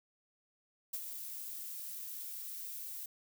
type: noise with ADSR envelope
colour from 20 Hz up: violet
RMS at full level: -37 dBFS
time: 0.93-3.06 s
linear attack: 10 ms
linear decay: 48 ms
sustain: -7 dB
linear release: 4 ms
effects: none